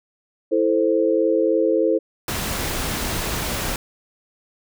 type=chord; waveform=sine; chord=A minor; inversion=second; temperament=equal; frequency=329.6 / 440 / 523.3 Hz; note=E4 / A4 / C5; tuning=0 / 0 / 0 cents; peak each=-20 dBFS; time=0.51-1.99 s; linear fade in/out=20 ms
type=noise; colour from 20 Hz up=pink; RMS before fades=-25 dBFS; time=2.28-3.76 s; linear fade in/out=2 ms
effects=none